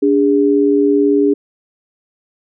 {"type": "tone pair together", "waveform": "sine", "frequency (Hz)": [289.1, 407.2], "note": ["D4", "G#4"], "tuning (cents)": [-27, -34], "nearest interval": "tritone", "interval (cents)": 593, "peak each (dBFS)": -12, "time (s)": [0.02, 1.34], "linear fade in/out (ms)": 10, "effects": []}